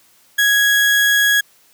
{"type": "tone", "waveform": "35% pulse", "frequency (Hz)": 1661.2, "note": "G#6", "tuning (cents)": 0, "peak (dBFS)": -10, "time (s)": [0.38, 1.41], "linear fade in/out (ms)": 10, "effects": ["white hiss -53 dBFS RMS until 1.73 s", "high-pass 80 Hz 12 dB/octave"]}